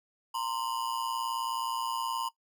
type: ring-modulated tone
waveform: square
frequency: 983 Hz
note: B5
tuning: 8 cents flat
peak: -29 dBFS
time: 0.34-2.29 s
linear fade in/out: 10 ms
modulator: 59.5 Hz
effects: noise-tail reverb RT60 0.1 s tail -17 dB re dry